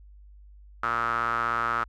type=tone with band-pass filter; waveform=sawtooth; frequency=116.54 Hz; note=A#2; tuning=in tune; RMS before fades=-27 dBFS; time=0.83-1.84 s; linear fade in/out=5 ms; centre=1300 Hz; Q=7.6; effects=added 50 Hz sine -47 dBFS peak until 1.88 s